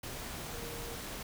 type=tone in noise; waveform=sine; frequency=468 Hz; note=A#4; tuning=7 cents sharp; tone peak=-46 dBFS; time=0.53-0.96 s; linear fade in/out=5 ms; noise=pink; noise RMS=-42 dBFS; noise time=0.03-1.23 s; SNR=-7 dB; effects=none